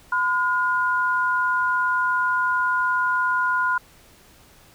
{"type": "tone pair together", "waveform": "sine", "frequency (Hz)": [1012.8, 1430], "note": ["B5", "F6"], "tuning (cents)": [43, 41], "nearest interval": "tritone", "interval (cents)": 598, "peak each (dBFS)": [-22, -21], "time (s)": [0.12, 3.78], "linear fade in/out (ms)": 5, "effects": ["pink hiss -52 dBFS RMS until 4.74 s"]}